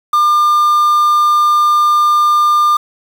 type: tone with quantisation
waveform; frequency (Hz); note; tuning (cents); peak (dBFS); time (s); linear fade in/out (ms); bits
triangle; 1200; D6; +37; -6; 0.13-2.77; 5; 5
effects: none